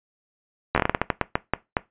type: slowing click train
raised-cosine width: 0.5 ms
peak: -4 dBFS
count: 14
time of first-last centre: 0.75-1.768 s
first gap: 12 ms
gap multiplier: 1.28
effects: noise-tail reverb RT60 0.2 s tail -19 dB re dry + resampled to 8000 Hz